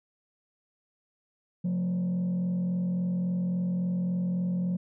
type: tone with frequency modulation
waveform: sine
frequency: 179.4 Hz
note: F3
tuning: 47 cents sharp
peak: -23 dBFS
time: 1.64-4.77 s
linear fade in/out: 10 ms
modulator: 43.6 Hz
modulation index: 0.38
effects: tanh soft clip ceiling -25 dBFS